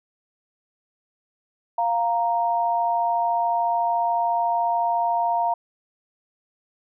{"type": "tone pair together", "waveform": "sine", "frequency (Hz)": [698.4, 932.3], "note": ["F5", "A#5"], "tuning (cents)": [0, 0], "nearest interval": "perfect fourth", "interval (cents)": 500, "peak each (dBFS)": -22, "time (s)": [1.78, 5.54], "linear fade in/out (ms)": 5, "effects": []}